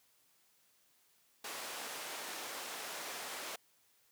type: band-pass noise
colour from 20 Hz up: pink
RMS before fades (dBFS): -44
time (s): 1.44-3.56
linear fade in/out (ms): 5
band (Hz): 530 to 14000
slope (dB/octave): 12
effects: white hiss -71 dBFS RMS until 4.11 s + high-pass 80 Hz 12 dB/octave